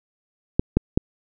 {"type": "clicks", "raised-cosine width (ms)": 3, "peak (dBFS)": -3, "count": 3, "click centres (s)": [0.595, 0.77, 0.975], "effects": []}